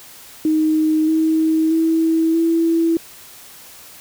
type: tone with pitch steps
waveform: sine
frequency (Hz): 312.2 / 318.2 / 324.3 / 330.6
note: D#4 / D#4 / E4 / E4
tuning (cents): +6 / +39 / -28 / +5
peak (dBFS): -13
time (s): 0.45-2.97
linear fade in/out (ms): 2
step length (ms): 630
effects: white hiss -41 dBFS RMS until 4 s